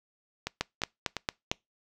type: two click trains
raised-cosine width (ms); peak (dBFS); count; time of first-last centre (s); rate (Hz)
0.2; -14 / -10; 4 / 5; 0.47-1.515 / 0.61-1.515; 2.87 / 4.42
effects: noise-tail reverb RT60 0.2 s tail -25 dB re dry